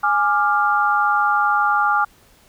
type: chord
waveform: sine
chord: D diminished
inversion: second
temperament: equal with one note detuned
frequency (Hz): 830.6 / 1185.6 / 1396.9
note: Ab5 / D6 / F6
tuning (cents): 0 / +16 / 0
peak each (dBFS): -19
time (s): 0.03-2.05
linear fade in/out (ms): 10
effects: pink hiss -53 dBFS RMS until 2.48 s